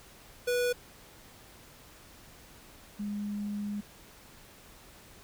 square / sine tone pair in turn, 489.4 / 205.8 Hz, B4 / G#3, -16 / -16 cents, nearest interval octave + minor third, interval 1500 cents, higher first, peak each -27 / -32 dBFS, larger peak first, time 0.47-0.73 / 2.99-3.81 s, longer second, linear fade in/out 10 ms, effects pink hiss -54 dBFS RMS until 5.23 s

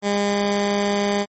15% pulse tone, 202.9 Hz, G#3, 40 cents flat, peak -12 dBFS, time 0.02-1.26 s, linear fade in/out 50 ms, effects MP3 32 kbps

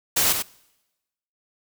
white noise with echo, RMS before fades -20 dBFS, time 0.16-0.33 s, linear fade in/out 10 ms, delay 96 ms, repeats 1, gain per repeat -6 dB, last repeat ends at 0.426 s, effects noise-tail reverb RT60 1.0 s tail -24 dB re dry

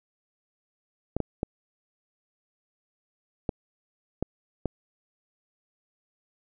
clicks, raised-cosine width 2 ms, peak -13 dBFS, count 6, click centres 1.166 / 1.203 / 1.431 / 3.492 / 4.226 / 4.657 s, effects none

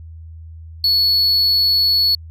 triangle tone, 4400 Hz, C#8, 14 cents flat, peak -11 dBFS, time 0.84-2.15 s, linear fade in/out 2 ms, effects added 81 Hz sine -33 dBFS peak until 2.3 s

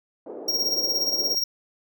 white band-pass noise, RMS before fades -37 dBFS, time 0.26-1.35 s, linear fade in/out 2 ms, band 320 to 540 Hz, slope 24 dB/octave
square tone with tremolo, 5588 Hz, F8, in tune, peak -20 dBFS, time 0.48-1.44 s, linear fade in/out 5 ms, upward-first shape sine, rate 17 Hz, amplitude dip 60%
effects none

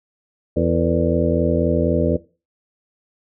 harmonic tone with a mistuned harmonic, 84 Hz, E2, 33 cents sharp, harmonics 1 / 2 / 3 / 4 / 5 / 6 / 7, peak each -23 / -23 / -23 / -23 / -23 / -23 / -23 dBFS, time 0.56-2.17 s, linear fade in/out 10 ms, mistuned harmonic 5, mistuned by +130 cents, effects noise-tail reverb RT60 0.3 s tail -17 dB re dry

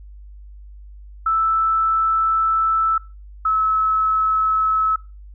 sine tone pair in turn, 1318.5 / 1296.6 Hz, E6 / E6, 0 / -29 cents, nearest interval unison, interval 29 cents, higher first, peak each -15 dBFS, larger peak neither, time 1.26-2.98 / 3.45-4.96 s, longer first, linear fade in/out 5 ms, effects noise-tail reverb RT60 0.3 s tail -22 dB re dry + added 50 Hz sine -37 dBFS peak until 5.34 s

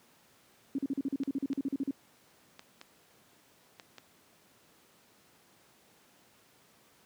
sine tone bursts, 274 Hz, C#4, 20 cents flat, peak -28 dBFS, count 16, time 0.75-1.909 s, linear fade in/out 2 ms, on 34 ms, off 41 ms
clicks, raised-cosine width 0.2 ms, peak -29 dBFS, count 6, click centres 1.235 / 1.53 / 2.594 / 2.814 / 3.798 / 3.983 s
effects pink hiss -63 dBFS RMS until 7.05 s + high-pass 150 Hz 12 dB/octave

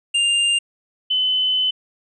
square / sine tone pair in turn, 2800 / 3028 Hz, F7 / F#7, +4 / +39 cents, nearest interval minor second, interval 135 cents, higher second, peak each -16 dBFS, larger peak neither, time 0.14-0.59 / 1.1-1.71 s, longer second, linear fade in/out 10 ms, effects resampled to 24000 Hz

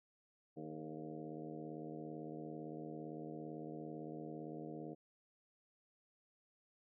harmonic tone with a mistuned harmonic, 77.78 Hz, D#2, in tune, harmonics 2 / 3 / 4 / 5 / 6 / 7 / 8 / 9, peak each -52 / -53 / -49 / -54 / -53 / -56 / -64 / -56 dBFS, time 0.56-4.95 s, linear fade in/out 20 ms, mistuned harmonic 5, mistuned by +65 cents, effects none

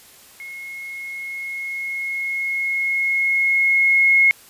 sine tone with level ramp, 2165 Hz, C#7, 41 cents flat, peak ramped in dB -32 to -10 dBFS, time 0.4-4.31 s, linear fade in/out 0 ms, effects white hiss -47 dBFS RMS until 4.49 s + resampled to 32000 Hz

